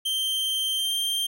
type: tone with pitch glide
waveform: 45% pulse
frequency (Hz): 3139 to 3166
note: G7 to G7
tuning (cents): +2 to +17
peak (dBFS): -24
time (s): 0.05-1.27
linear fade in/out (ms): 10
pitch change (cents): +15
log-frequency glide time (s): 0.74-0.94
effects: none